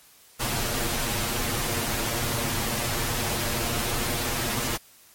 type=noise with comb filter; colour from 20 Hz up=pink; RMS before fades=-27 dBFS; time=0.39-4.78 s; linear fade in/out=20 ms; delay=8.5 ms; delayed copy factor=+0.95; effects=white hiss -54 dBFS RMS until 5.14 s + MP3 64 kbps